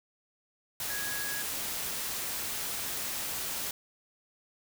sine tone in noise, 1661.2 Hz, G#6, in tune, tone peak -37 dBFS, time 0.9-1.42 s, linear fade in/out 2 ms, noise white, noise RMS -35 dBFS, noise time 0.8-3.71 s, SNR -5 dB, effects none

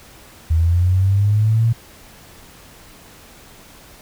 sine linear sweep, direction up, 79.1 to 116.8 Hz, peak -12 dBFS, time 0.5-1.73 s, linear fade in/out 10 ms, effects pink hiss -44 dBFS RMS until 4.01 s

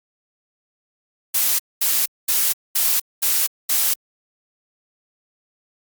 blue noise bursts, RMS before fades -18 dBFS, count 6, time 1.34-3.94 s, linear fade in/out 10 ms, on 250 ms, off 220 ms, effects Opus 48 kbps

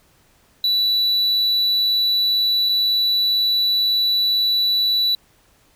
triangle tone with dropouts, 3951 Hz, B7, in tune, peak -14 dBFS, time 0.64-5.15 s, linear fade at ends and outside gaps 2 ms, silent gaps 2.689-2.692 s, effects pink hiss -57 dBFS RMS until 5.75 s

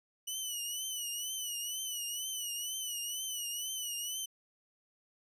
15% pulse tone with vibrato, 2957 Hz, F#7, 2 cents flat, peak -29 dBFS, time 0.27-4.26 s, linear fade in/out 10 ms, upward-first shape triangle, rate 2.1 Hz, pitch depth 93 cents each way, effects resampled to 32000 Hz

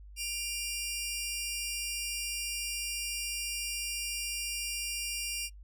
15% pulse tone pair together, 2390 / 2794 Hz, D7 / F7, +30 / 0 cents, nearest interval minor third, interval 270 cents, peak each -32 / -28 dBFS, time 0.16-5.5 s, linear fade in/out 50 ms, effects noise-tail reverb RT60 0.1 s tail -21 dB re dry + added 50 Hz sine -47 dBFS peak until 5.63 s

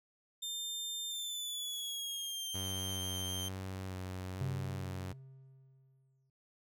sawtooth tone with pitch glide, 3600 to 3152 Hz, A7 to G7, +39 to +9 cents, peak -35 dBFS, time 0.42-3.49 s, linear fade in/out 10 ms, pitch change -230 cents, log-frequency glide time 1.1-2.49 s
sawtooth tone with vibrato, 93.7 Hz, F#2, 22 cents sharp, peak -36 dBFS, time 2.54-5.13 s, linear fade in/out 10 ms, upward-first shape square, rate 1.1 Hz, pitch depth 18 cents each way
triangle tone with exponential decay, 133.2 Hz, C3, 31 cents sharp, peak -31 dBFS, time 4.41-6.3 s, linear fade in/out 2 ms, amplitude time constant 410 ms
effects noise-tail reverb RT60 0.4 s tail -26 dB re dry

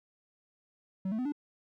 triangle tone with pitch steps, 189.6 / 219.1 / 253.1 / 292.4 Hz, F#3 / A3 / B3 / D4, +43 / -7 / +43 / -7 cents, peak -28 dBFS, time 1.05-1.322 s, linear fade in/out 5 ms, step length 68 ms, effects none

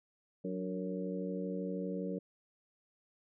harmonic tone with a mistuned harmonic, 92.5 Hz, F#2, in tune, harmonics 2 / 3 / 4 / 5 / 6, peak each -38 / -42 / -47 / -41 / -45 dBFS, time 0.44-2.19 s, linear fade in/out 10 ms, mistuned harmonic 3, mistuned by +81 cents, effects none

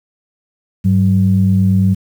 sine tone pair together, 100 / 188.77 Hz, G2 / F#3, +35 / +35 cents, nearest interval major seventh, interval 1100 cents, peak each -11 / -11 dBFS, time 0.84-1.95 s, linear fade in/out 20 ms, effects tanh soft clip ceiling -1 dBFS + 7-bit

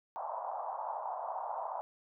white band-pass noise, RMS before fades -39 dBFS, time 0.16-1.81 s, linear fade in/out 0 ms, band 640 to 1000 Hz, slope 48 dB/octave, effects none

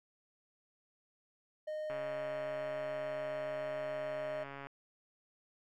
triangle tone, 615 Hz, D#5, 20 cents flat, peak -35 dBFS, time 1.67-4.44 s, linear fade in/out 10 ms
click train, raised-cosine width 0.5 ms, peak -31 dBFS, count 386, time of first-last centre 1.9-4.67 s, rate 139 Hz
effects none

